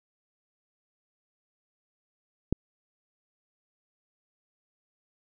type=click; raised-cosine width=3 ms; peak=-11 dBFS; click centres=2.526 s; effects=none